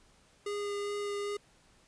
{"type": "tone with vibrato", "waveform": "square", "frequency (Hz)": 408.3, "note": "G#4", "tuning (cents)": -29, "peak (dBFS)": -34, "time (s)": [0.46, 1.37], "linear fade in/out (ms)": 5, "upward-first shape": "sine", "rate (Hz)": 2.5, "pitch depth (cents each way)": 9, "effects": ["pink hiss -64 dBFS RMS until 1.87 s", "resampled to 22050 Hz"]}